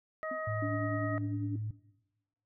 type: harmonic tone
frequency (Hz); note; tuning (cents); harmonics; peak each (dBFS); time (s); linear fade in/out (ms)
630; D#5; +21; 1 / 2 / 3; -37 / -40 / -42; 0.23-1.18; 0
type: tone with exponential decay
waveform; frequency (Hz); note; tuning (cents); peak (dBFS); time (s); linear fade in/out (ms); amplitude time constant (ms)
sine; 256.8; C4; -32; -37; 0.31-0.43; 5; 26
type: tone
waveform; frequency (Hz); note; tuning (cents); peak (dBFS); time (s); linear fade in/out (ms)
sine; 107.8; A2; -35; -33; 0.47-1.71; 5
type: tone with tremolo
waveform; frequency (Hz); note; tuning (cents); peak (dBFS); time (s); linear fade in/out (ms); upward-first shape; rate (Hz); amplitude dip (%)
sine; 290; D4; -22; -32; 0.62-1.56; 5; sine; 10; 50
effects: noise-tail reverb RT60 1.0 s tail -18 dB re dry